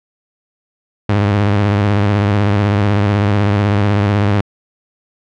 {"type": "tone with vibrato", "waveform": "sawtooth", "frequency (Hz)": 102.1, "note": "G#2", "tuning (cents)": -29, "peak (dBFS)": -7, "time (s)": [1.09, 4.41], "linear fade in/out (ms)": 5, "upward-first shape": "square", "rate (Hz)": 16, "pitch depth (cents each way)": 52, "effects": ["low-pass 3000 Hz 12 dB/octave"]}